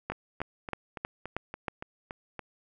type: two click trains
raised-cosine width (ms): 0.5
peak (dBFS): -22 / -16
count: 9 / 6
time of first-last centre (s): 0.12-2.393 / 0.1-1.682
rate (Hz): 3.52 / 3.16
effects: none